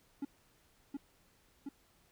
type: tone with echo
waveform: triangle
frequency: 280 Hz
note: C#4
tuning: 18 cents sharp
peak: -33 dBFS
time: 0.22-0.25 s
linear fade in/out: 5 ms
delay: 720 ms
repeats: 2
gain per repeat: -2 dB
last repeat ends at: 1.69 s
effects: pink hiss -69 dBFS RMS until 2.11 s